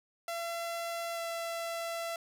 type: tone with pitch glide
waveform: sawtooth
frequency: 677 to 671.5 Hz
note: E5 to E5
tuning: +46 to +32 cents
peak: -31 dBFS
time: 0.28-2.16 s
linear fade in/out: 2 ms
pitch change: -14 cents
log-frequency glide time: 1.14-1.19 s
effects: none